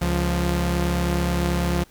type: tone pair together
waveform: sawtooth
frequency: 69.3 / 174.8 Hz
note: C#2 / F3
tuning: 0 / +2 cents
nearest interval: octave + major third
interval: 1602 cents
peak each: -19 dBFS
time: 0.01-1.84 s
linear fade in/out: 10 ms
effects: pink hiss -54 dBFS RMS until 1.9 s